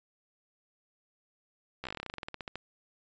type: slowing click train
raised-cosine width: 0.3 ms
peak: -22 dBFS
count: 20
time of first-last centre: 1.84-2.556 s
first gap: 14 ms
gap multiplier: 1.1
effects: resampled to 16000 Hz